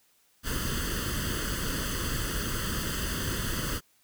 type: noise with comb filter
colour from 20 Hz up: pink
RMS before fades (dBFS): -31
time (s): 0.43-3.81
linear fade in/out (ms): 50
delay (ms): 0.64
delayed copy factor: +0.85
effects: white hiss -66 dBFS RMS until 4.03 s